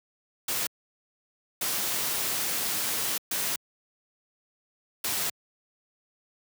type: noise bursts at uneven times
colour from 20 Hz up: white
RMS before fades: -29 dBFS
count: 4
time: 0.48-0.67 / 1.61-3.18 / 3.31-3.56 / 5.04-5.3 s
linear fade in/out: 5 ms
effects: high-pass 100 Hz 12 dB/octave